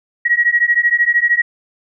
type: beating tone pair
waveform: sine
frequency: 1900 / 1913 Hz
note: A#6 / A#6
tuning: +33 / +44 cents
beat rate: 13 Hz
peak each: -14 dBFS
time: 0.25-1.42 s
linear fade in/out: 10 ms
effects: none

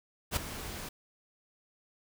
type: noise with ADSR envelope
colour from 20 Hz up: pink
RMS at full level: -28 dBFS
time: 0.31-0.89 s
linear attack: 54 ms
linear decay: 10 ms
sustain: -13 dB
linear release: 6 ms
effects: none

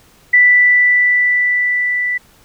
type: tone with level ramp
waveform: sine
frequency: 1975.5 Hz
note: B6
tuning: in tune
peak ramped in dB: -5 to -15 dBFS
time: 0.33-2.18 s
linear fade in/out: 10 ms
effects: pink hiss -49 dBFS RMS until 2.44 s

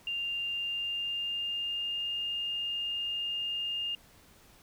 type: tone with pitch glide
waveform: sine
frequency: 2794 to 2820 Hz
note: F7 to F7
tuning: 0 to +16 cents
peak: -31 dBFS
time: 0.07-3.95 s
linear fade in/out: 2 ms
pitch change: +16 cents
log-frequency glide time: 0.42-2.12 s
effects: pink hiss -59 dBFS RMS until 4.62 s

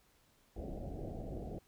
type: low-pass noise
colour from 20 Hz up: pink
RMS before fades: -43 dBFS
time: 0.56-1.59 s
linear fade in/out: 5 ms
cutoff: 760 Hz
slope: 96 dB/octave
effects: pink hiss -70 dBFS RMS until 1.67 s

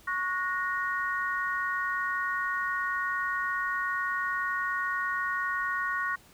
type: chord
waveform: sine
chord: F# major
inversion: second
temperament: equal with one note detuned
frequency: 1108.7 / 1457.1 / 1864.7 Hz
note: C#6 / F#6 / A#6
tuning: 0 / -27 / 0 cents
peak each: -32 dBFS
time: 0.07-6.16 s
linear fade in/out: 10 ms
effects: pink hiss -57 dBFS RMS until 6.33 s

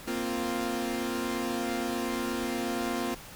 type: chord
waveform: sawtooth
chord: Bb suspended second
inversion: none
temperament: equal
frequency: 233.1 / 261.6 / 349.2 Hz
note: Bb3 / C4 / F4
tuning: 0 / 0 / 0 cents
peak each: -30 dBFS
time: 0.07-3.15 s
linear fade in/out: 10 ms
effects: pink hiss -46 dBFS RMS until 3.35 s

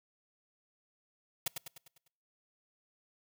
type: noise with echo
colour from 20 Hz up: white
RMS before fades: -32 dBFS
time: 1.46-1.48 s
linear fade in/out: 5 ms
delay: 100 ms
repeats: 6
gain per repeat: -6 dB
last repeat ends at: 2.08 s
effects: noise-tail reverb RT60 0.8 s tail -26 dB re dry

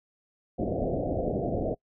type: low-pass noise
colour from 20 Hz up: white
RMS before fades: -29 dBFS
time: 0.58-1.75 s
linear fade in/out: 20 ms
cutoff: 710 Hz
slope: 96 dB/octave
effects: noise-tail reverb RT60 0.1 s tail -25 dB re dry

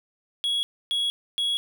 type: tone bursts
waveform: triangle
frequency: 3336 Hz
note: G#7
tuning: 7 cents sharp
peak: -21 dBFS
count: 3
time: 0.44-1.57 s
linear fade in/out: 0 ms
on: 190 ms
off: 280 ms
effects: none

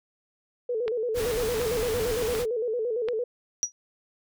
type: tone with vibrato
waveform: sine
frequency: 462.7 Hz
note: A#4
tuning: 13 cents flat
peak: -25 dBFS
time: 0.69-3.24 s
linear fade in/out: 5 ms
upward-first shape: square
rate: 8.8 Hz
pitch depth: 94 cents each way
type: click train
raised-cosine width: 0.3 ms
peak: -18 dBFS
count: 4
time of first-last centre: 0.88-3.086 s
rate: 1.36 Hz
type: noise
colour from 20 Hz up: pink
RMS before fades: -33 dBFS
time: 1.14-2.46 s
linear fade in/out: 50 ms
type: tone with exponential decay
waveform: sine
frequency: 5790 Hz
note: F#8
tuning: 38 cents flat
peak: -18 dBFS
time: 3.63-3.72 s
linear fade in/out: 0 ms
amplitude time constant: 18 ms
effects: none

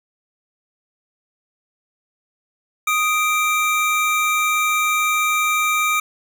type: tone pair together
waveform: square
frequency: 1244.5 / 2349 Hz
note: D#6 / D7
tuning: 0 / 0 cents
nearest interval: major seventh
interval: 1100 cents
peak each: -20 dBFS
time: 2.87-6 s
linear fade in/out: 5 ms
effects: 9-bit

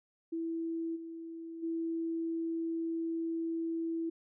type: tone with level steps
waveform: sine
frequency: 329.6 Hz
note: E4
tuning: in tune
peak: -33 / -41 / -32 dBFS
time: 0.32-4.1 s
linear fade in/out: 10 ms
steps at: 0.95 / 1.62 s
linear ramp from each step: 20 ms
effects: none

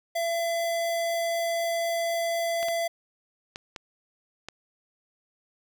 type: tone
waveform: square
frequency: 674 Hz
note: E5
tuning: 38 cents sharp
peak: -26 dBFS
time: 0.15-2.88 s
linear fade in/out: 10 ms
type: clicks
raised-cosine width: 0.2 ms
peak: -19 dBFS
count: 5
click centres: 2.629 / 2.685 / 3.559 / 3.762 / 4.486 s
effects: none

